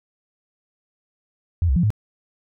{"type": "tone with pitch steps", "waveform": "sine", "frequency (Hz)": [86, 65.7, 173, 106.3], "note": ["F2", "C2", "F3", "G#2"], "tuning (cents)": [-26, 8, -16, 41], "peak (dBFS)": -15, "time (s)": [1.62, 1.904], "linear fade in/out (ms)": 0, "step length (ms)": 71, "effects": []}